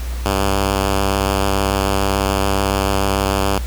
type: tone with vibrato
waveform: 5% pulse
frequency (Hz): 98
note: G2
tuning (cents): 0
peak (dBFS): -5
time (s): 0.26-3.58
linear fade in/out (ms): 0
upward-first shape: sine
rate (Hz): 6.9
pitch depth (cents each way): 17
effects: added 60 Hz sine -21 dBFS peak until 3.66 s + pink hiss -35 dBFS RMS until 3.66 s